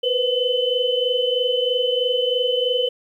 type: tone cluster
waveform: sine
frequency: 485.9 / 509 / 3031 Hz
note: B4 / C5 / F#7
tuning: -28 / -48 / +41 cents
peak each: -22 dBFS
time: 0.03-2.89 s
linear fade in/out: 10 ms
effects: 9-bit